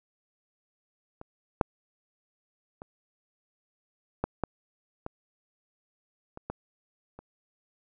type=clicks; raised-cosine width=1 ms; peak=-28 / -7 / -27 / -13 / -13 / -21 / -27 / -19 / -30 dBFS; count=9; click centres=1.214 / 1.612 / 2.819 / 4.24 / 4.437 / 5.064 / 6.374 / 6.5 / 7.19 s; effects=none